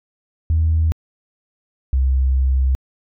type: tone pair in turn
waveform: sine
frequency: 80.1 / 65.76 Hz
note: E2 / C2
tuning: -49 / +9 cents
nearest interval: minor third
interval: 342 cents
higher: first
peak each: -12 dBFS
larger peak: neither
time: 0.5-0.92 / 1.93-2.75 s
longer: second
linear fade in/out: 0 ms
effects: tanh soft clip ceiling -9 dBFS